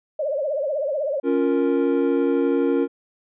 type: tone with vibrato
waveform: sine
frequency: 577 Hz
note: D5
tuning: 31 cents flat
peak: -21 dBFS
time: 0.19-1.2 s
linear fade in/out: 5 ms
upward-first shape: triangle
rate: 16 Hz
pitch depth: 180 cents each way
type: chord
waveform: triangle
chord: Bb minor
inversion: first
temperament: equal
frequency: 277.2 / 349.2 / 466.2 Hz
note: Db4 / F4 / Bb4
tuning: 0 / 0 / 0 cents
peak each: -19 / -21 / -20 dBFS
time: 1.23-2.88 s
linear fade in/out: 50 ms
effects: resampled to 8000 Hz